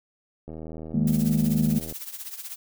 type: click train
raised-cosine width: 2 ms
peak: -25 dBFS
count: 116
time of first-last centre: 0.48-1.925 s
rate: 79.6 Hz
type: chord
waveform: sine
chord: D# suspended fourth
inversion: none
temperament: equal with one note detuned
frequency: 155.56 / 209 / 233.1 Hz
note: D#3 / G#3 / A#3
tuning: 0 / +11 / 0 cents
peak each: -24 dBFS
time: 0.94-1.79 s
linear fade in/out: 5 ms
type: noise with tremolo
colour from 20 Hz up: blue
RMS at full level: -34 dBFS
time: 1.07-2.56 s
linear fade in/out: 5 ms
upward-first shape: triangle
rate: 16 Hz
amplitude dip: 80%
effects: none